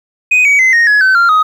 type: tone with pitch steps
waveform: sine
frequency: 2498 / 2264 / 2053 / 1860.6 / 1686.6 / 1528.8 / 1385.9 / 1256.2 Hz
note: D#7 / C#7 / C7 / A#6 / G#6 / G6 / F6 / D#6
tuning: +6 / +36 / -33 / -4 / +26 / -44 / -14 / +16 cents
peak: -3 dBFS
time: 0.31-1.43 s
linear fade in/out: 10 ms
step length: 140 ms
effects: tanh soft clip ceiling -5 dBFS + 7-bit